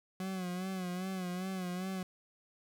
40% pulse tone with vibrato, 184.3 Hz, F#3, 7 cents flat, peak -35 dBFS, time 0.2-2.03 s, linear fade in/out 2 ms, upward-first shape sine, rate 2.5 Hz, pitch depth 61 cents each way, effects none

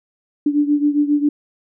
sine beating tone pair, 290.8 / 298.2 Hz, D4 / D4, -17 / +27 cents, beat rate 7.4 Hz, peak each -15 / -19 dBFS, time 0.46-1.29 s, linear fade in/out 5 ms, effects none

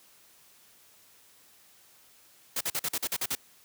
white noise bursts, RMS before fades -30 dBFS, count 9, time 2.56-3.352 s, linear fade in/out 5 ms, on 48 ms, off 45 ms, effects white hiss -59 dBFS RMS until 3.64 s + high-pass 60 Hz 12 dB/octave

